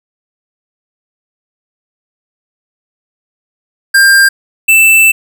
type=tone pair in turn; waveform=square; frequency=1596 / 2653 Hz; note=G6 / E7; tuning=+31 / +10 cents; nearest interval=major sixth; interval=879 cents; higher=second; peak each=-4 dBFS; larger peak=neither; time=3.94-4.29 / 4.68-5.12 s; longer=second; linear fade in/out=10 ms; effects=none